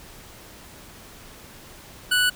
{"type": "tone", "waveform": "25% pulse", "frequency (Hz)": 1480, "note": "F#6", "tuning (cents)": 0, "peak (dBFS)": -14, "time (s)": [2.11, 2.3], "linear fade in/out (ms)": 10, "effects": ["pink hiss -45 dBFS RMS until 2.35 s"]}